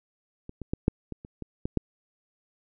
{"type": "clicks", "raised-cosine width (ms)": 3, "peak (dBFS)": [-26, -23, -14, -7, -22, -29, -23, -16, -10], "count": 9, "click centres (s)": [0.494, 0.617, 0.735, 0.881, 1.123, 1.249, 1.423, 1.655, 1.773], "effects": []}